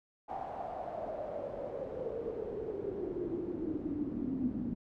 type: noise with band-pass filter sweep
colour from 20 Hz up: brown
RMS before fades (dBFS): -38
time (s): 0.28-4.75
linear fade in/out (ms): 20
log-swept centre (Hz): 800 to 240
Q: 8.1
effects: none